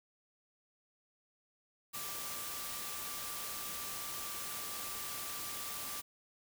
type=tone in noise; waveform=sine; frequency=1174.7 Hz; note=D6; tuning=in tune; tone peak=-50 dBFS; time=1.93-6.02 s; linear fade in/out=20 ms; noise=white; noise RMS=-42 dBFS; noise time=1.93-6.02 s; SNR=-11 dB; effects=none